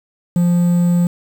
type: tone with quantisation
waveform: triangle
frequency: 174.6 Hz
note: F3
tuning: in tune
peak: -9 dBFS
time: 0.36-1.07 s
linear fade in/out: 2 ms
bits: 6
effects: none